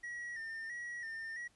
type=tone with vibrato; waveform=triangle; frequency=1860 Hz; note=A#6; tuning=4 cents flat; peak=-39 dBFS; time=0.03-1.48 s; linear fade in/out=10 ms; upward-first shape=square; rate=1.5 Hz; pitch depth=51 cents each way; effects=pink hiss -70 dBFS RMS until 1.55 s + resampled to 24000 Hz